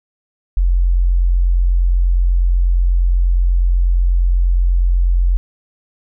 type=tone; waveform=sine; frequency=44.16 Hz; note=F1; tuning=20 cents sharp; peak=-10 dBFS; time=0.57-5.37 s; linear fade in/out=0 ms; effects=none